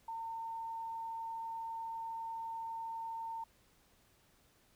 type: tone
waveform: sine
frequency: 908 Hz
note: A#5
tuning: 46 cents flat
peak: -39 dBFS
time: 0.08-3.44 s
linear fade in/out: 5 ms
effects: pink hiss -69 dBFS RMS until 4.75 s